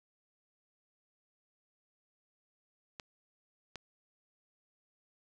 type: clicks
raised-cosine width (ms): 0.2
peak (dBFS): -25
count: 2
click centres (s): 2.998 / 3.757
effects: none

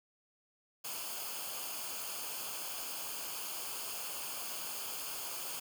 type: noise with comb filter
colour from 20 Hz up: white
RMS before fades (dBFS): -41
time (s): 0.84-5.6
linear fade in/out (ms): 10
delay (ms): 0.52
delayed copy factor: -0.65
effects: none

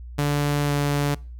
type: tone with pitch glide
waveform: sawtooth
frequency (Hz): 145.2 to 144.03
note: D3 to D3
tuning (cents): -19 to -33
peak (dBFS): -16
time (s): 0.18-1.15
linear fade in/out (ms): 10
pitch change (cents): -14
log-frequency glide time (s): 0.66-0.71
effects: noise-tail reverb RT60 0.4 s tail -24 dB re dry + added 60 Hz sine -35 dBFS peak until 1.39 s

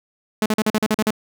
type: tone bursts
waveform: sawtooth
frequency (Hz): 215.3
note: A3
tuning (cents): -37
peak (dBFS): -12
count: 9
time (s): 0.42-1.107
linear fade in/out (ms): 2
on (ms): 39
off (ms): 42
effects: none

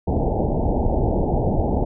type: low-pass noise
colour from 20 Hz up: pink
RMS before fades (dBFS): -20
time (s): 0.07-1.85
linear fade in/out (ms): 10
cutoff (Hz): 870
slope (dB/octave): 96
effects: none

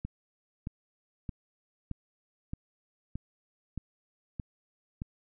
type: click train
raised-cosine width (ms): 5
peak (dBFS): -23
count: 9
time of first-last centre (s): 0.05-5.019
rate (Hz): 1.61
effects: none

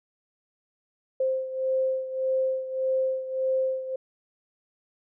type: beating tone pair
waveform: sine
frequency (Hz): 523.3 / 525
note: C5 / C5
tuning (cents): 0 / +6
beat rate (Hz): 1.7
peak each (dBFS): -25 / -30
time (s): 1.2-3.96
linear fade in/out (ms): 5
effects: none

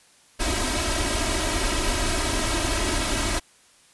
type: noise with comb filter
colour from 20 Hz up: pink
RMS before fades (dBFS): -24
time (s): 0.39-3.4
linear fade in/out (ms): 20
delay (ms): 3.1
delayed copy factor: +0.95
effects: white hiss -56 dBFS RMS until 3.93 s + resampled to 24000 Hz

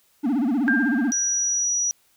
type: tone with vibrato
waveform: triangle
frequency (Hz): 260.8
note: C4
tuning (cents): -5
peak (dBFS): -17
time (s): 0.23-1.12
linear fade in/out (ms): 20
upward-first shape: sine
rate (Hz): 16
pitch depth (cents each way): 250
type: tone with exponential decay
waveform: sine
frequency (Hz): 1595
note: G6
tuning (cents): +30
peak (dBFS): -17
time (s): 0.68-1.65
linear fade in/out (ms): 0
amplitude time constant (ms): 210
type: tone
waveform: sine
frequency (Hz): 5830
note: F#8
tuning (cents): -26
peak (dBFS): -20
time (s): 1.12-1.91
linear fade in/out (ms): 0
effects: white hiss -62 dBFS RMS until 2.16 s

